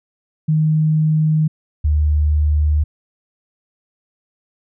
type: tone pair in turn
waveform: sine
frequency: 155.56 / 75.26 Hz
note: D#3 / D2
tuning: 0 / +43 cents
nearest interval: octave + minor second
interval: 1257 cents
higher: first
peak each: -12 dBFS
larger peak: neither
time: 0.48-1.48 / 1.84-2.84 s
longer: neither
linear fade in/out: 10 ms
effects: none